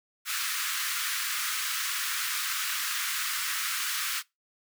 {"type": "high-pass noise", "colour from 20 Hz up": "pink", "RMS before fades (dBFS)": -31, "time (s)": [0.25, 4.23], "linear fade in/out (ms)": 50, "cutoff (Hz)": 1200, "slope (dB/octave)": 48, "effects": ["noise-tail reverb RT60 0.2 s tail -22 dB re dry"]}